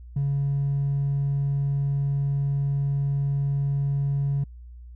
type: tone with hard clipping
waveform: sine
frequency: 140 Hz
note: C#3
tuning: 18 cents sharp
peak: -22 dBFS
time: 0.16-4.44 s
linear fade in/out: 5 ms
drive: 1 dB
effects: added 60 Hz sine -40 dBFS peak until 4.95 s